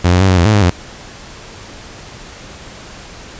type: tone with pitch steps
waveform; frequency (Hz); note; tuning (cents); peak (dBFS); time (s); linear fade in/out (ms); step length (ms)
sawtooth; 88.3 / 90.2 / 95.9 / 92.2 / 86 / 107.7 / 103.1 / 88.3; F2 / F#2 / G2 / F#2 / F2 / A2 / G#2 / F2; +20 / -44 / -37 / -6 / -26 / -37 / -12 / +20; -4; 0.04-0.704; 10; 83
effects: pink hiss -34 dBFS RMS until 3.39 s + resampled to 16000 Hz